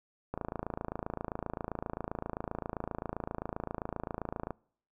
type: click train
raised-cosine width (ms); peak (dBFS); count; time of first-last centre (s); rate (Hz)
1; -21; 116; 0.34-4.507; 27.6
effects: noise-tail reverb RT60 0.6 s tail -26 dB re dry